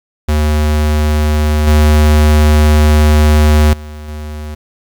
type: tone with level steps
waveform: square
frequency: 75.7 Hz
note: D#2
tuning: 47 cents flat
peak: -10 / -6 / -26 / -23 dBFS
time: 0.28-4.55 s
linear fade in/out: 10 ms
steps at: 1.67 / 3.73 / 4.08 s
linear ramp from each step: 5 ms
effects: 8-bit